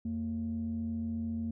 sine tone pair together, 85.6 / 228.5 Hz, F2 / A#3, -34 / -34 cents, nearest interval octave + perfect fourth, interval 1700 cents, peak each -38 / -32 dBFS, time 0.05-1.51 s, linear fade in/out 5 ms, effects tanh soft clip ceiling -27 dBFS

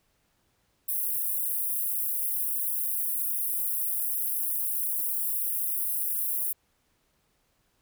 white high-pass noise, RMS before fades -29 dBFS, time 0.88-6.53 s, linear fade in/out 10 ms, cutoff 10000 Hz, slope 48 dB/octave, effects pink hiss -71 dBFS RMS until 7.81 s

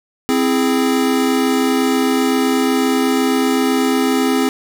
square chord, C augmented, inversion none, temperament equal, 261.6 / 329.6 / 415.3 Hz, C4 / E4 / G#4, 0 / 0 / 0 cents, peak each -16 / -22 / -20 dBFS, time 0.29-4.49 s, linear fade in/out 0 ms, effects none

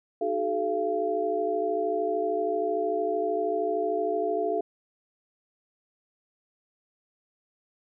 sine tone cluster, 308.7 / 376.7 / 429.8 / 685 Hz, D#4 / F#4 / A4 / F5, -14 / +31 / -41 / -34 cents, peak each -35 / -31 / -28 / -29 dBFS, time 0.21-4.61 s, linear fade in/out 5 ms, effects none

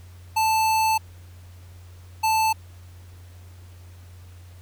square tone bursts at uneven times, 880 Hz, A5, in tune, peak -19 dBFS, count 2, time 0.36-0.98 / 2.23-2.53 s, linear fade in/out 10 ms, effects added 89 Hz sine -42 dBFS peak until 4.61 s + pink hiss -55 dBFS RMS until 4.61 s

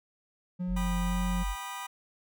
triangle tone with vibrato, 178.8 Hz, F3, 41 cents sharp, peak -28 dBFS, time 0.59-1.44 s, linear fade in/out 20 ms, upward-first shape sine, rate 1.9 Hz, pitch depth 22 cents each way
sine tone, 46.2 Hz, F#1, 2 cents flat, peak -29 dBFS, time 0.67-1.56 s, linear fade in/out 50 ms
sawtooth chord, G augmented, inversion none, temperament just, 784 / 980 / 1225 Hz, G5 / B5 / D#6, 0 / -14 / -27 cents, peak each -40 / -35 / -38 dBFS, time 0.76-1.87 s, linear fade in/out 10 ms
effects none

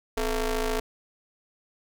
sawtooth ring-modulated tone, 230 Hz, A#3, 23 cents flat, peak -18 dBFS, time 0.17-0.8 s, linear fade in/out 5 ms, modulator 203 Hz, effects none

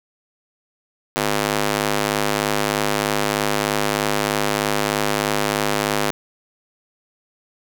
square tone with high-pass filter, 51.6 Hz, G#1, 10 cents flat, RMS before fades -21 dBFS, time 1.16-6.11 s, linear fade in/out 0 ms, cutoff 310 Hz, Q 0.54, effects none

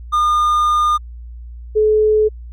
triangle / sine tone pair in turn, 1214 / 429.2 Hz, D#6 / A4, -43 / -43 cents, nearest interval octave + tritone, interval 1800 cents, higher first, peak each -10 dBFS, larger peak neither, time 0.12-0.98 / 1.75-2.29 s, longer first, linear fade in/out 20 ms, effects added 59 Hz sine -30 dBFS peak until 2.52 s

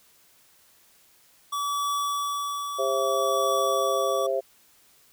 square tone with tremolo, 1146 Hz, D6, 43 cents flat, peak -25 dBFS, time 1.52-4.27 s, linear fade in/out 10 ms, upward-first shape triangle, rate 0.62 Hz, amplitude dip 50%
harmonic tone, 133.5 Hz, C3, 35 cents sharp, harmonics 3 / 4 / 5, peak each -29 / -26 / -28 dBFS, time 2.78-4.41 s, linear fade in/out 20 ms
effects white hiss -59 dBFS RMS until 5.12 s

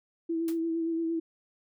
sine tone with vibrato, 329.6 Hz, E4, in tune, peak -27 dBFS, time 0.29-1.2 s, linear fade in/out 10 ms, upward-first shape sine, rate 8.7 Hz, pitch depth 25 cents each way
white noise with exponential decay, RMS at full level -40 dBFS, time 0.48-0.6 s, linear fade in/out 2 ms, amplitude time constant 26 ms
effects none

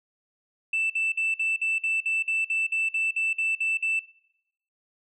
sine tone bursts, 2654 Hz, E7, 11 cents sharp, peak -21 dBFS, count 15, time 0.73-3.994 s, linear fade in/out 5 ms, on 170 ms, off 51 ms, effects noise-tail reverb RT60 0.8 s tail -20 dB re dry + tanh soft clip ceiling -20 dBFS

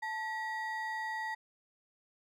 triangle ring-modulated tone, 1399 Hz, F6, 3 cents sharp, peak -30 dBFS, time 0.02-1.35 s, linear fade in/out 10 ms, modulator 520 Hz, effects none

